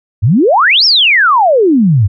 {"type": "exponential two-way sweep", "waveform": "sine", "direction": "up then down", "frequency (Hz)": [90.7, 5588, 90.7], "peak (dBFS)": -5, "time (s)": [0.22, 2.08], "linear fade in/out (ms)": 20, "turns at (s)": 0.85, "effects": []}